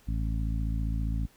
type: harmonic tone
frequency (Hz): 55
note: A1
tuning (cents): 0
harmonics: 1 / 2 / 3 / 4 / 5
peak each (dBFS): -28 / -34 / -38 / -40 / -42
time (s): 0.07-1.27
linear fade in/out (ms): 20
effects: pink hiss -61 dBFS RMS until 1.36 s